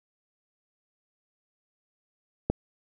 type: click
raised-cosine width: 2 ms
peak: -10 dBFS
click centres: 2.5 s
effects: none